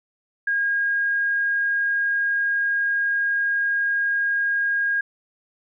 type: tone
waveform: sine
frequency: 1628 Hz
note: G#6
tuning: 35 cents flat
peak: -19 dBFS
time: 0.47-5.01 s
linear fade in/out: 5 ms
effects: none